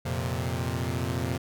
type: chord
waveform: sawtooth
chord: F suspended fourth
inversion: none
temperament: equal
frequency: 87.31 / 116.54 / 130.81 Hz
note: F2 / Bb2 / C3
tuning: 0 / 0 / 0 cents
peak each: -28 dBFS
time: 0.05-1.38 s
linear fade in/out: 10 ms
effects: none